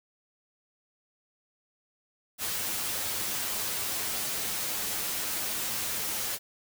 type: noise with comb filter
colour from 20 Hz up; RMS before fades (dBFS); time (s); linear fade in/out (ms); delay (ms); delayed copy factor
white; -32; 2.38-6.39; 50; 9.4; +0.55
effects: none